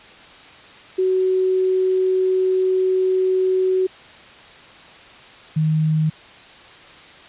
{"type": "tone pair in turn", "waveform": "sine", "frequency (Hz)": [373.7, 156.22], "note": ["F#4", "D#3"], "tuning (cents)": [17, 7], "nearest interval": "octave + minor third", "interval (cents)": 1510, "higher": "first", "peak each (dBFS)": -15, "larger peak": "neither", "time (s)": [[0.98, 3.87], [5.56, 6.1]], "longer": "first", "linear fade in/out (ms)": 10, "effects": ["white hiss -43 dBFS RMS until 7.28 s", "resampled to 8000 Hz"]}